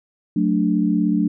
sine chord, D major, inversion first, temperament just, 183.54 / 220.2 / 293.7 Hz, F#3 / A3 / D4, -14 / +2 / 0 cents, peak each -20 dBFS, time 0.36-1.28 s, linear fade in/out 5 ms, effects none

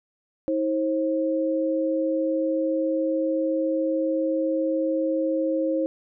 sine tone pair together, 319.4 / 533.2 Hz, D#4 / C5, +45 / +33 cents, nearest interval major sixth, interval 888 cents, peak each -24 dBFS, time 0.48-5.86 s, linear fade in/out 0 ms, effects none

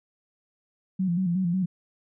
sine tone with vibrato, 179.8 Hz, F#3, 49 cents flat, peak -22 dBFS, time 0.99-1.66 s, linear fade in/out 10 ms, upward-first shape square, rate 5.5 Hz, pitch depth 77 cents each way, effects none

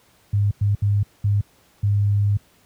sine tone bursts at uneven times, 101.9 Hz, G#2, 32 cents flat, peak -15 dBFS, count 5, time 0.33-0.51 / 0.61-0.75 / 0.82-1.03 / 1.24-1.41 / 1.83-2.37 s, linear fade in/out 5 ms, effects pink hiss -57 dBFS RMS until 2.65 s + high-pass 60 Hz 12 dB/octave

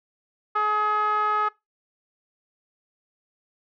5% pulse tone with low-pass filter, 422.9 Hz, G#4, 31 cents sharp, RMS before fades -23 dBFS, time 0.55-1.49 s, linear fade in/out 10 ms, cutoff 1200 Hz, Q 5.7, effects noise-tail reverb RT60 0.2 s tail -21 dB re dry

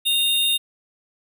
square tone pair together, 2794 / 3681 Hz, F7 / A#7, 0 / -23 cents, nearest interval perfect fourth, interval 477 cents, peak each -25 / -19 dBFS, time 0.05-0.58 s, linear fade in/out 20 ms, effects none

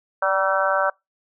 harmonic tone with a mistuned harmonic, 191.6 Hz, G3, 39 cents flat, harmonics 3 / 4 / 5 / 6 / 7 / 8, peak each -22 / -26 / -26 / -27 / -24 / -25 dBFS, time 0.22-0.9 s, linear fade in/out 5 ms, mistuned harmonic 3, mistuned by +25 cents, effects noise-tail reverb RT60 0.2 s tail -26 dB re dry

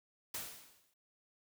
white noise with exponential decay, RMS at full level -39 dBFS, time 0.34-0.94 s, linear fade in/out 5 ms, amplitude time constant 130 ms, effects none

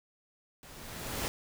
pink noise with level ramp, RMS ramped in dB -52 to -33 dBFS, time 0.63-1.28 s, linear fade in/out 0 ms, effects none

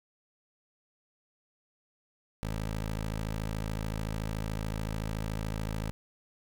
15% pulse tone, 53.7 Hz, A1, 41 cents flat, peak -26 dBFS, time 2.43-5.91 s, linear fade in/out 0 ms, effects none

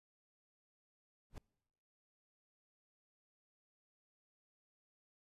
brown noise with exponential growth, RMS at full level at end -40 dBFS, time 1.3-1.38 s, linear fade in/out 1 ms, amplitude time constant 17 ms, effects noise-tail reverb RT60 1.0 s tail -26 dB re dry + resampled to 32000 Hz

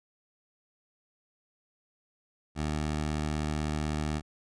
15% pulse tone, 76 Hz, D#2, 40 cents flat, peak -23 dBFS, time 2.55-4.22 s, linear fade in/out 50 ms, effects resampled to 22050 Hz

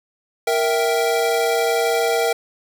square chord, E diminished, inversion second, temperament equal with one note detuned, 466.2 / 659.3 / 780.8 Hz, Bb4 / E5 / G5, 0 / 0 / -7 cents, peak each -20 / -23 / -24 dBFS, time 0.47-2.33 s, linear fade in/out 5 ms, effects none

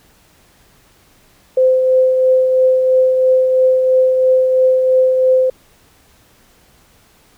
sine tone with tremolo, 516 Hz, C5, 24 cents flat, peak -7 dBFS, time 1.57-5.5 s, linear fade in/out 5 ms, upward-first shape triangle, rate 3 Hz, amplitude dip 40%, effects pink hiss -51 dBFS RMS until 7.37 s

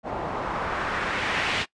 white noise with low-pass filter sweep, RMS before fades -28 dBFS, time 0.03-1.66 s, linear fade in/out 50 ms, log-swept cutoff 730 to 2800 Hz, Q 1.4, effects noise-tail reverb RT60 0.1 s tail -21 dB re dry + resampled to 22050 Hz

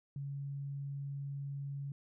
sine tone with vibrato, 140 Hz, C#3, 18 cents sharp, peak -38 dBFS, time 0.16-1.92 s, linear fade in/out 2 ms, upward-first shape triangle, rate 20 Hz, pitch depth 15 cents each way, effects none

